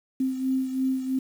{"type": "beating tone pair", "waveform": "sine", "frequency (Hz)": [261.6, 264.6], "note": ["C4", "C4"], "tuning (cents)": [0, 20], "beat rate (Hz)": 3, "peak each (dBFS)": [-24, -31], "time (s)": [0.2, 1.19], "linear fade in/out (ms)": 5, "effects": ["8-bit"]}